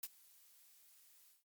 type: noise with ADSR envelope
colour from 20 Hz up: blue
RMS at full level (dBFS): -41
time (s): 0.03-1.44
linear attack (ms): 5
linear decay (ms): 37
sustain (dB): -24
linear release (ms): 160
effects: noise-tail reverb RT60 0.1 s tail -26 dB re dry + MP3 96 kbps